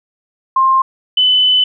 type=tone pair in turn; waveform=sine; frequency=1058 / 3012 Hz; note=C6 / F#7; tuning=+19 / +30 cents; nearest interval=octave + tritone; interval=1811 cents; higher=second; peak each=-8 dBFS; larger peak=neither; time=0.56-0.82 / 1.17-1.64 s; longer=second; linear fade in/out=5 ms; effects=none